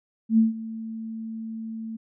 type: tone with ADSR envelope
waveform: sine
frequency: 223.4 Hz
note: A3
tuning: 27 cents sharp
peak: -13 dBFS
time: 0.29-1.97 s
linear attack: 89 ms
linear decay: 150 ms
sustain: -18 dB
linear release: 13 ms
effects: none